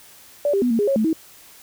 sine tone with pitch steps, 580 / 395.9 / 246 / 228.8 / 410.7 / 548 / 217.8 / 320.9 Hz, D5 / G4 / B3 / A#3 / G#4 / C#5 / A3 / E4, -22 / +17 / -7 / -32 / -19 / -20 / -17 / -46 cents, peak -16 dBFS, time 0.45-1.13 s, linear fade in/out 2 ms, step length 85 ms, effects white hiss -47 dBFS RMS until 1.62 s

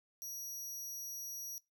sawtooth tone, 5780 Hz, F#8, 41 cents flat, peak -39 dBFS, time 0.22-1.58 s, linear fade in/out 0 ms, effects noise-tail reverb RT60 0.2 s tail -20 dB re dry

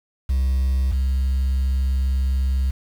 sine tone pair in turn, 65.7 / 66.04 Hz, C2 / C2, +8 / +17 cents, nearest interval unison, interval 9 cents, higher second, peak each -14 / -15 dBFS, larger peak first, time 0.29-0.92 / 0.92-2.71 s, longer second, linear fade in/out 10 ms, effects tanh soft clip ceiling -16 dBFS + 7-bit

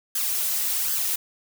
blue noise with flanger, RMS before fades -25 dBFS, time 0.15-1.16 s, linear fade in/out 5 ms, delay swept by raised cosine 0.62 to 4.02 ms, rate 1.3 Hz, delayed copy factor +0.6, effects none

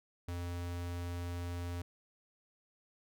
square tone, 87.31 Hz, F2, in tune, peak -38 dBFS, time 0.28-1.82 s, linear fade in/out 5 ms, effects none

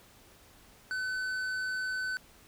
sine tone with tanh clipping, 1513 Hz, F#6, 38 cents sharp, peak -33 dBFS, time 0.91-2.17 s, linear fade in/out 0 ms, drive 10 dB, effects pink hiss -58 dBFS RMS until 2.47 s

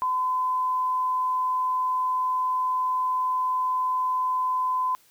sine tone, 1017 Hz, C6, 50 cents flat, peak -22 dBFS, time 0.02-4.95 s, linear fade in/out 0 ms, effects white hiss -59 dBFS RMS until 5.1 s

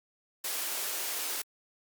white high-pass noise, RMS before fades -34 dBFS, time 0.44-1.42 s, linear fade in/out 5 ms, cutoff 320 Hz, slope 24 dB/octave, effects Opus 48 kbps

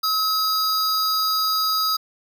square tone pair together, 1284 / 4848 Hz, E6 / D#8, -46 / -46 cents, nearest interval octave + major seventh, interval 2300 cents, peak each -23 / -22 dBFS, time 0.03-1.97 s, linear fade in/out 10 ms, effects none

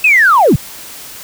sine linear sweep, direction down, 2639 to 82.41 Hz, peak -4 dBFS, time 0.04-0.56 s, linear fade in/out 5 ms, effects tanh soft clip ceiling 0 dBFS + white hiss -31 dBFS RMS until 1.23 s

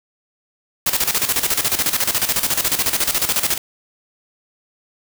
white noise with tremolo, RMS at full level -17 dBFS, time 0.86-3.58 s, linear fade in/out 5 ms, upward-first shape square, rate 14 Hz, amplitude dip 70%, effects none

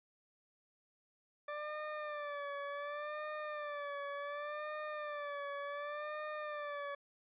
20% pulse tone with vibrato, 587.3 Hz, D5, in tune, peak -35 dBFS, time 1.48-6.95 s, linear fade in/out 5 ms, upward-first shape sine, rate 0.68 Hz, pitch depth 62 cents each way, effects resampled to 8000 Hz

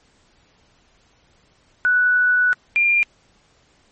sine tone pair in turn, 1480 / 2396 Hz, F#6 / D7, 0 / +34 cents, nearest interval minor sixth, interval 834 cents, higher second, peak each -13 dBFS, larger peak neither, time 1.85-2.53 / 2.76-3.03 s, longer first, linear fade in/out 0 ms, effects pink hiss -58 dBFS RMS until 3.91 s + MP3 32 kbps

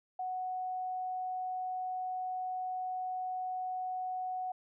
sine tone, 740 Hz, F#5, in tune, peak -34 dBFS, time 0.19-4.52 s, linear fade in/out 5 ms, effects none

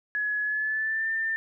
sine tone with pitch glide, 1692 to 1792.6 Hz, G#6 to A6, +32 to +32 cents, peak -25 dBFS, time 0.15-1.36 s, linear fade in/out 0 ms, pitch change +100 cents, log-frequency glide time 0.42-1.09 s, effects none

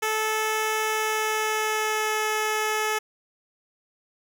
10% pulse tone with pitch glide, 435.3 to 430.8 Hz, A4 to A4, -19 to -37 cents, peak -15 dBFS, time 0.02-2.99 s, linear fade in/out 10 ms, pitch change -18 cents, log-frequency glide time 0.83-2.29 s, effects none

